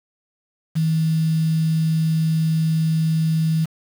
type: tone with quantisation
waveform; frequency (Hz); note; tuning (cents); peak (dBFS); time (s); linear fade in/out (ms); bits
sine; 160.1; D#3; +50; -16; 0.75-3.66; 20; 6
effects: none